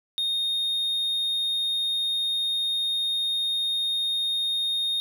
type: tone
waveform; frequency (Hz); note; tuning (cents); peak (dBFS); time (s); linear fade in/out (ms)
triangle; 3695; A#7; -16; -22; 0.18-5; 0
effects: none